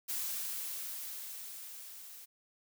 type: noise with level ramp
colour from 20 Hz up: blue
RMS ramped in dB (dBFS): -36 to -51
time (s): 0.08-2.26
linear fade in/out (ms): 20
effects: none